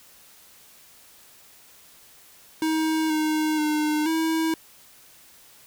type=tone with pitch steps; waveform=square; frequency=316.6 / 309.9 / 303.7 / 322.4 Hz; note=D#4 / D#4 / D#4 / E4; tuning=+30 / -7 / -42 / -38 cents; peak=-22 dBFS; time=2.62-4.54 s; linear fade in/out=2 ms; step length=480 ms; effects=white hiss -52 dBFS RMS until 5.66 s